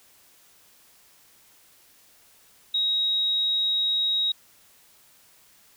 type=tone; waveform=sine; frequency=3798 Hz; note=A#7; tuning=32 cents sharp; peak=-21 dBFS; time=2.74-4.32 s; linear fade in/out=5 ms; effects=white hiss -57 dBFS RMS until 5.76 s